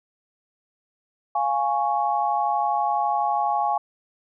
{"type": "chord", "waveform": "sine", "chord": "Db major", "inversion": "first", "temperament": "equal", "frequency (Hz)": [698.5, 830.6, 1108.7], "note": ["F5", "Ab5", "Db6"], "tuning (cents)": [0, 0, 0], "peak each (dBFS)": [-26, -22, -27], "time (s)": [1.35, 3.78], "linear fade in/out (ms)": 5, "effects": []}